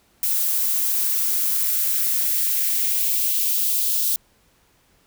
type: noise with high-pass filter sweep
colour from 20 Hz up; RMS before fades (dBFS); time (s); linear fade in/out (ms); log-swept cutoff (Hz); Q
violet; -21; 0.23-4.16; 2; 670 to 3700; 1.7
effects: pink hiss -60 dBFS RMS until 5.06 s